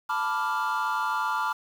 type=chord; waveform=triangle; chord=B half-diminished seventh; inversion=third; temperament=equal; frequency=880 / 987.8 / 1174.7 / 1396.9 Hz; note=A5 / B5 / D6 / F6; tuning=0 / 0 / 0 / 0 cents; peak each=-28 dBFS; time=0.09-1.53 s; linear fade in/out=10 ms; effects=tanh soft clip ceiling -17 dBFS + 8-bit